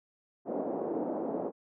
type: band-pass noise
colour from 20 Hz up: pink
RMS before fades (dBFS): -34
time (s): 0.45-1.52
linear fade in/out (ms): 50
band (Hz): 250 to 710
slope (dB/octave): 24
effects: none